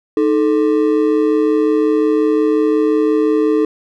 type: ring-modulated tone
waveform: triangle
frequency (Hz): 373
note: F#4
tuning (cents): +14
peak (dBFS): -6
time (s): 0.17-3.65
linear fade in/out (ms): 2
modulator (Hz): 62.8
effects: none